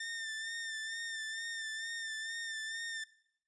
sawtooth tone with vibrato, 1800 Hz, A6, 39 cents sharp, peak -35 dBFS, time 0-3.04 s, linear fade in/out 5 ms, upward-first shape sine, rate 2.2 Hz, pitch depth 36 cents each way, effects noise-tail reverb RT60 0.7 s tail -20 dB re dry + resampled to 22050 Hz

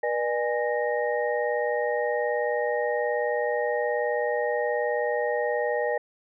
sine tone cluster, 481.2 / 600 / 825 / 1862 Hz, B4 / D5 / G#5 / A#6, -45 / +37 / -12 / -2 cents, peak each -27 / -28 / -31 / -32 dBFS, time 0.03-5.98 s, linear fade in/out 5 ms, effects none

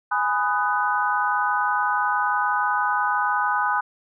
sine chord, G# minor seventh, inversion none, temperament just, 830.6 / 996.7 / 1245.9 / 1495.1 Hz, G#5 / B5 / D#6 / F#6, 0 / +16 / +2 / +18 cents, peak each -25 dBFS, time 0.11-3.81 s, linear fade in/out 10 ms, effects none

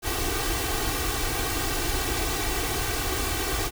pink noise with comb filter, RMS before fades -27 dBFS, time 0.02-3.71 s, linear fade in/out 50 ms, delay 2.6 ms, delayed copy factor +1, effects none

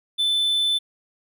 triangle tone, 3520 Hz, A7, in tune, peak -17 dBFS, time 0.18-0.79 s, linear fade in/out 20 ms, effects none

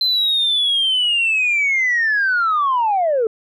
sine linear sweep, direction down, 4098 to 424 Hz, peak -13 dBFS, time 0.01-3.27 s, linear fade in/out 2 ms, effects tanh soft clip ceiling -11 dBFS

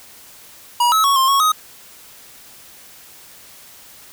square tone with pitch steps, 962 / 1293 / 1111 / 1057 / 1104 / 1256 Hz, B5 / E6 / C#6 / C6 / C#6 / D#6, -46 / -34 / +4 / +17 / -7 / +16 cents, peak -13 dBFS, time 0.8-1.52 s, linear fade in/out 5 ms, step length 120 ms, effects white hiss -43 dBFS RMS until 4.12 s

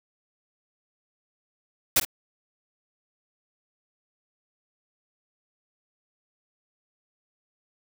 white noise with echo, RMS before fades -19 dBFS, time 1.96-2 s, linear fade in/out 5 ms, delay 51 ms, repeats 1, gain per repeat -13 dB, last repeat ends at 2.051 s, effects none

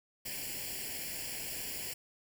white noise with comb filter, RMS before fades -40 dBFS, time 0.25-1.94 s, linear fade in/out 10 ms, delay 0.4 ms, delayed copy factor +0.85, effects none

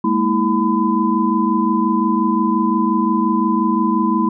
sine tone cluster, 206.2 / 231.9 / 324.9 / 1008 Hz, G#3 / A#3 / E4 / B5, -12 / -9 / -25 / +35 cents, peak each -19 dBFS, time 0.04-4.29 s, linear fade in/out 5 ms, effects none

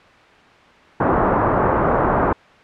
white low-pass noise, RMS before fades -17 dBFS, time 1-2.33 s, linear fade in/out 5 ms, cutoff 1200 Hz, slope 24 dB/octave, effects white hiss -46 dBFS RMS until 2.63 s + low-pass 2000 Hz 12 dB/octave

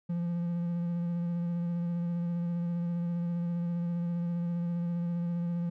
triangle tone with vibrato, 172.1 Hz, F3, 25 cents flat, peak -27 dBFS, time 0.09-5.7 s, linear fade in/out 10 ms, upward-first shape sine, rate 15 Hz, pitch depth 18 cents each way, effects none

